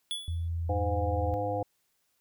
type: tone with exponential decay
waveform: square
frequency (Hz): 3421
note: A7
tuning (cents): -49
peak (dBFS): -29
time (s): 0.11-0.48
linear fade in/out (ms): 0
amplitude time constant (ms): 79
type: tone with pitch glide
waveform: sine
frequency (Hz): 84 to 82.18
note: E2 to E2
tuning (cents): +33 to -5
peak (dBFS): -29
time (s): 0.28-1.34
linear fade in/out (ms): 0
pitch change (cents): -38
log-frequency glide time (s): 0.79-1.19
type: harmonic tone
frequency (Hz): 102.2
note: G#2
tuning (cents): -27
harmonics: 1 / 3 / 5 / 7 / 8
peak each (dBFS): -35 / -38 / -32 / -34 / -38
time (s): 0.69-1.63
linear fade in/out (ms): 5
effects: white hiss -74 dBFS RMS until 2.2 s